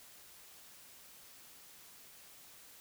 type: silence
effects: white hiss -57 dBFS RMS until 2.8 s